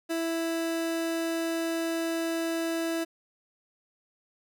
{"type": "tone", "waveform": "30% pulse", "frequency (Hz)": 330, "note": "E4", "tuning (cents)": 2, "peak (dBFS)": -25, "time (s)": [0.09, 3.05], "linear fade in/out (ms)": 20, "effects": []}